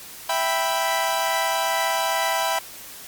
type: chord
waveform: sawtooth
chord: E minor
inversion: none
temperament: equal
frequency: 659.3 / 784 / 987.8 Hz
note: E5 / G5 / B5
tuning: 0 / 0 / 0 cents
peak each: -22 / -22 / -21 dBFS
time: 0.29-2.59 s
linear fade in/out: 5 ms
effects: white hiss -40 dBFS RMS until 3.07 s + Opus 48 kbps